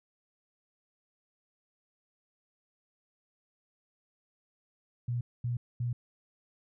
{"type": "tone bursts", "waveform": "sine", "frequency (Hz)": 120.8, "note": "B2", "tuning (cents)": -38, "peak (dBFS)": -29, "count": 3, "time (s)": [5.08, 5.93], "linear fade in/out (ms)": 5, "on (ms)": 130, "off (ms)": 230, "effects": []}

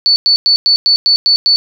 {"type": "tone bursts", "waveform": "sine", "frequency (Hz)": 4474, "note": "C#8", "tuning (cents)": 15, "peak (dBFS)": -6, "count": 8, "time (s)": [0.06, 1.56], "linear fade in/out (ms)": 0, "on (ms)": 100, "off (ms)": 100, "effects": []}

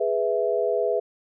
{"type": "chord", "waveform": "sine", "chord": "E major", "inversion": "first", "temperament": "equal", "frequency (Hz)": [415.3, 493.9, 659.3], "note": ["G#4", "B4", "E5"], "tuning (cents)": [0, 0, 0], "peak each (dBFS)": -25, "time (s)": [0, 1], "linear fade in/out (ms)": 10, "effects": []}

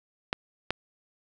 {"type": "clicks", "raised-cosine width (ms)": 0.3, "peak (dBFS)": -10, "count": 2, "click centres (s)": [0.329, 0.706], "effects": []}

